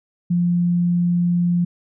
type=tone; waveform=sine; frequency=174.61 Hz; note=F3; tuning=in tune; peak=-15 dBFS; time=0.3-1.65 s; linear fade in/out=10 ms; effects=none